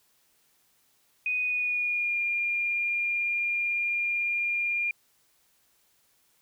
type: tone with pitch glide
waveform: sine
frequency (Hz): 2489 to 2406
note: D#7 to D7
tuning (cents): 0 to +41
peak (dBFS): -25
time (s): 1.26-4.91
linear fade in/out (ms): 2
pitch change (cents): -59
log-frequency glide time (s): 1.41-2.19
effects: white hiss -67 dBFS RMS until 6.41 s